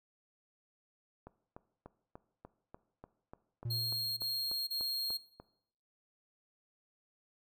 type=click train; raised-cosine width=1 ms; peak=-34 dBFS; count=15; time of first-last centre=1.27-5.4 s; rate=3.39 Hz
type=tone with exponential decay; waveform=triangle; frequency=117.6 Hz; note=A#2; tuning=16 cents sharp; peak=-32 dBFS; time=3.65-4.62 s; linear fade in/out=5 ms; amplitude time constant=210 ms
type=tone bursts; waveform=45% pulse; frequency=4246 Hz; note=C8; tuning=25 cents sharp; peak=-34 dBFS; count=3; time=3.7-5.174 s; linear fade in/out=10 ms; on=470 ms; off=32 ms
effects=noise-tail reverb RT60 0.7 s tail -18 dB re dry